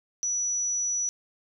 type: tone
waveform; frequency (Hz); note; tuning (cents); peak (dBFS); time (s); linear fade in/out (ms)
sine; 5900; F#8; -6; -25; 0.23-1.09; 0
effects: none